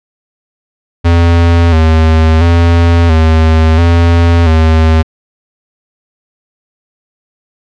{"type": "tone with vibrato", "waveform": "square", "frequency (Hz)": 82.4, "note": "E2", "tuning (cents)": 0, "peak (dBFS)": -5, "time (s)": [1.04, 5.03], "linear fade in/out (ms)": 20, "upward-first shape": "square", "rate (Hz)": 0.73, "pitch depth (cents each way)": 53, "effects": ["low-pass 4000 Hz 12 dB/octave"]}